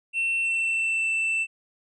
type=tone with pitch glide; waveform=triangle; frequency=2700 to 2664 Hz; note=E7 to E7; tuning=+41 to +18 cents; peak=-21 dBFS; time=0.13-1.47 s; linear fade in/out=50 ms; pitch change=-23 cents; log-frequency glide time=0.42-1.1 s; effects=resampled to 24000 Hz